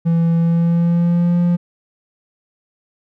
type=tone with pitch glide; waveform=triangle; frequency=167 to 174.29 Hz; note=E3 to F3; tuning=+23 to -3 cents; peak=-10 dBFS; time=0.05-1.57 s; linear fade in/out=20 ms; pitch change=+74 cents; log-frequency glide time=0.38-1.39 s; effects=none